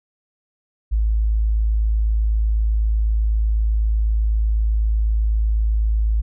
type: tone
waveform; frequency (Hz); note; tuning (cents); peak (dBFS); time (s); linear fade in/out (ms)
sine; 54; A1; -32; -15; 0.91-6.22; 20
effects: none